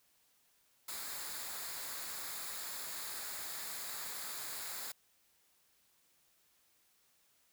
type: noise with comb filter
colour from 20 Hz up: white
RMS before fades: -43 dBFS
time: 0.88-4.92 s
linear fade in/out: 5 ms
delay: 0.34 ms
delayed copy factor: -0.55
effects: white hiss -72 dBFS RMS until 7.52 s